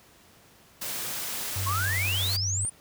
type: noise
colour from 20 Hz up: white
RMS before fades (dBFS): -33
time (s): 0.81-2.37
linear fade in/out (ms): 10
type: tone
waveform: sine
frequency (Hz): 96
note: G2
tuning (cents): -36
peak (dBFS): -28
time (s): 1.56-2.65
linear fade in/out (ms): 0
type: exponential sweep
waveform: sine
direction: up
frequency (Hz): 1046.5 to 9590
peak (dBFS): -27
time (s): 1.66-2.7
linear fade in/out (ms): 10
effects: pink hiss -56 dBFS RMS until 2.8 s + high-pass 60 Hz 12 dB/octave